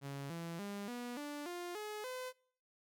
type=tone with pitch steps; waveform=sawtooth; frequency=139.5 / 167.82 / 201.9 / 242.9 / 292.2 / 351.5 / 422.9 / 508.7 Hz; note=C#3 / E3 / G#3 / B3 / D4 / F4 / G#4 / C5; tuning=+11 / +31 / -49 / -29 / -9 / +11 / +31 / -49 cents; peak=-38 dBFS; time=0.01-2.33 s; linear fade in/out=50 ms; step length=290 ms; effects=noise-tail reverb RT60 0.6 s tail -24 dB re dry